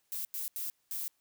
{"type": "noise bursts at uneven times", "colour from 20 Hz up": "violet", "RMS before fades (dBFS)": -37, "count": 4, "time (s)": [[0.12, 0.25], [0.34, 0.48], [0.56, 0.7], [0.91, 1.08]], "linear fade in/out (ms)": 0, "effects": ["white hiss -75 dBFS RMS until 1.2 s"]}